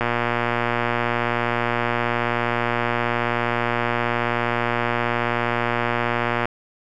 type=click train; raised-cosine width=0.5 ms; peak=-6 dBFS; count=768; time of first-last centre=0.01-6.455 s; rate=119 Hz; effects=none